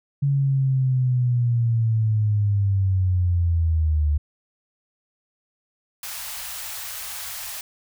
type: linear sweep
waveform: sine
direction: down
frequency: 141.3 to 73 Hz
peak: -17 dBFS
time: 0.22-4.18 s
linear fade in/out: 10 ms
type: band-stop noise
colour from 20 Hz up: white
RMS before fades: -33 dBFS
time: 6.03-7.61 s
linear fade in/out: 2 ms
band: 110 to 670 Hz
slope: 24 dB/octave
effects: none